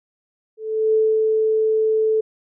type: tone with ADSR envelope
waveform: sine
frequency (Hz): 437.7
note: A4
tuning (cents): -9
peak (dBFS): -13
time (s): 0.57-2.21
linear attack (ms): 370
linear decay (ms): 240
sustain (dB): -2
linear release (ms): 9
effects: none